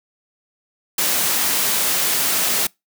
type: noise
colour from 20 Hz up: white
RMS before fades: -19 dBFS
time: 0.98-2.67 s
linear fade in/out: 5 ms
effects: noise-tail reverb RT60 0.2 s tail -26 dB re dry + high-pass 150 Hz 12 dB/octave